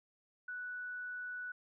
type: tone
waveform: sine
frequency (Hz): 1480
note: F#6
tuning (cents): 0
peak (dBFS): -40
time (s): 0.48-1.52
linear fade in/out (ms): 5
effects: none